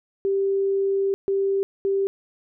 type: tone bursts at uneven times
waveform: sine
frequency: 392 Hz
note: G4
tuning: in tune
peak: -19 dBFS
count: 3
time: 0.25-1.14 / 1.28-1.63 / 1.85-2.07 s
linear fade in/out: 0 ms
effects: none